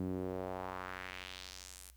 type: tone with band-pass filter sweep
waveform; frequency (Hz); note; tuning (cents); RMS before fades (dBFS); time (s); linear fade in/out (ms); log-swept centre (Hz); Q
sawtooth; 92.4; F#2; -2; -43; 0-1.91; 0; 240 to 11000; 1.7
effects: added 60 Hz sine -58 dBFS peak until 1.96 s + white hiss -71 dBFS RMS until 1.96 s